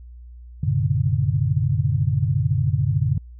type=tone cluster; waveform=sine; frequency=93.7 / 115 / 133 / 146.7 Hz; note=F#2 / A#2 / C3 / D3; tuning=+22 / -23 / +29 / -2 cents; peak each=-23 dBFS; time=0.63-3.18 s; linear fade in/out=5 ms; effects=added 60 Hz sine -38 dBFS peak until 3.39 s